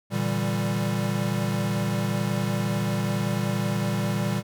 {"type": "chord", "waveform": "square", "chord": "E half-diminished seventh", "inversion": "second", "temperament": "equal", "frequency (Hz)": [116.54, 146.83, 164.81, 196], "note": ["Bb2", "D3", "E3", "G3"], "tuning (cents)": [0, 0, 0, 0], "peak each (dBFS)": [-29, -32, -33, -28], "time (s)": [0.1, 4.43], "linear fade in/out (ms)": 50, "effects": []}